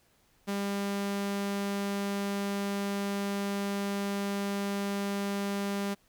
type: tone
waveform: sawtooth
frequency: 200 Hz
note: G3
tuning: 35 cents sharp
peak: -26 dBFS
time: 0.47-5.95 s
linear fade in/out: 20 ms
effects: pink hiss -67 dBFS RMS until 6.08 s